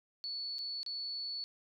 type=tone with dropouts; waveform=sine; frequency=4435 Hz; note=C#8; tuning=in tune; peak=-37 dBFS; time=0.24-1.44 s; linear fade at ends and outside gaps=0 ms; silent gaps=0.584-0.59 / 0.831-0.863 s; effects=none